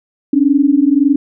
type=tone pair together; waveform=sine; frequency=272 / 293.7 Hz; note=C#4 / D4; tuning=-33 / 0 cents; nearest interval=minor second; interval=133 cents; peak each=-11 dBFS; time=0.33-1.16 s; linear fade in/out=5 ms; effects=none